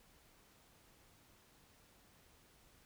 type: silence
effects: pink hiss -67 dBFS RMS until 2.85 s